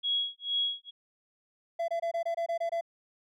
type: tone with tremolo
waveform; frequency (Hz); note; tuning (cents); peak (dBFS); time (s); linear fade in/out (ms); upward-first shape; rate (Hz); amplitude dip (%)
sine; 3322; G#7; 0; -25; 0.03-0.91; 20; sine; 2.2; 100
type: tone bursts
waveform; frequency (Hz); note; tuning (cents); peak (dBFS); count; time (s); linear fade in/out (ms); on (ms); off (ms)
triangle; 674; E5; +38; -26; 9; 1.79-2.811; 10; 93; 23
effects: none